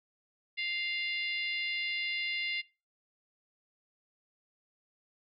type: harmonic tone with a mistuned harmonic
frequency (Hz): 698.5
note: F5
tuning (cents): 0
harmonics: 3 / 4 / 5 / 6 / 7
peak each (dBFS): -34 / -37 / -42 / -45 / -48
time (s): 0.57-2.62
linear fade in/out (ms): 20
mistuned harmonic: 6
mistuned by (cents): -33
effects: noise-tail reverb RT60 0.3 s tail -22 dB re dry